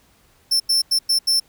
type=tone bursts at uneven times; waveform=40% pulse; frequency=5360 Hz; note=E8; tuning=28 cents sharp; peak=-14 dBFS; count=5; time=0.51-0.6 / 0.69-0.82 / 0.91-0.99 / 1.09-1.19 / 1.27-1.4 s; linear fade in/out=10 ms; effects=pink hiss -57 dBFS RMS until 1.48 s